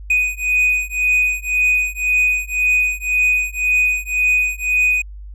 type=beating tone pair; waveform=triangle; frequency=2489 / 2490.9 Hz; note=D#7 / D#7; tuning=0 / +1 cents; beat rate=1.9 Hz; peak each=-16 dBFS; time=0.1-5.02 s; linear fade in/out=5 ms; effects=added 50 Hz sine -31 dBFS peak until 5.34 s